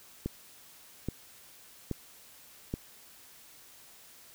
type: click train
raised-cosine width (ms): 3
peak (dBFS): -19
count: 4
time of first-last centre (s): 0.26-2.739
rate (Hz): 1.21
effects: white hiss -55 dBFS RMS until 4.34 s